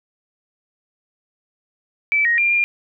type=tone with pitch steps; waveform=sine; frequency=2314 / 1876 / 2389 / 2403 Hz; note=D7 / A#6 / D7 / D7; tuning=-26 / +11 / +29 / +39 cents; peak=-14 dBFS; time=2.12-2.64 s; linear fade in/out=0 ms; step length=130 ms; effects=none